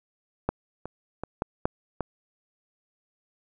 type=clicks; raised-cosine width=1 ms; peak=-10 / -21 / -18 / -12 / -9 / -14 dBFS; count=6; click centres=0.49 / 0.856 / 1.236 / 1.421 / 1.655 / 2.007 s; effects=none